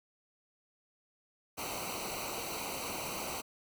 pink noise with comb filter, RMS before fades -39 dBFS, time 1.57-3.42 s, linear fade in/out 20 ms, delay 0.58 ms, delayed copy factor -0.85, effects none

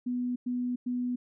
sine tone bursts, 246.9 Hz, B3, in tune, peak -28 dBFS, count 3, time 0.06-1.16 s, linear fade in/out 10 ms, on 300 ms, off 100 ms, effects none

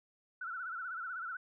sine tone with vibrato, 1414 Hz, F6, 21 cents sharp, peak -38 dBFS, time 0.41-1.37 s, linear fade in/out 5 ms, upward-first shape sine, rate 16 Hz, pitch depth 120 cents each way, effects none

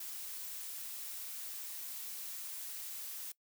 blue noise, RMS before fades -44 dBFS, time 0-3.32 s, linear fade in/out 5 ms, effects noise-tail reverb RT60 0.1 s tail -21 dB re dry

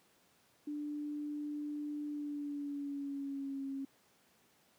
sine tone with pitch glide, 295.3 to 272.4 Hz, D4 to C#4, +10 to -30 cents, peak -37 dBFS, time 0.67-3.85 s, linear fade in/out 5 ms, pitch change -140 cents, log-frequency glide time 2.07-3.65 s, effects pink hiss -69 dBFS RMS until 4.78 s + high-pass 150 Hz 12 dB/octave

